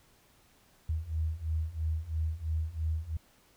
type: beating tone pair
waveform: sine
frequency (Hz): 77.78 / 80.78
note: D#2 / E2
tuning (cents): 0 / -35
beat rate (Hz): 3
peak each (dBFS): -34 / -32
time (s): 0.89-3.17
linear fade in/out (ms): 5
effects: pink hiss -64 dBFS RMS until 3.56 s